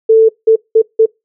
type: tone bursts at uneven times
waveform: sine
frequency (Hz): 444.8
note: A4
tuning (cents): +19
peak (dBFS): -3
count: 4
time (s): 0.09-0.29 / 0.47-0.56 / 0.75-0.82 / 0.99-1.06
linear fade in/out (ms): 10
effects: noise-tail reverb RT60 0.2 s tail -24 dB re dry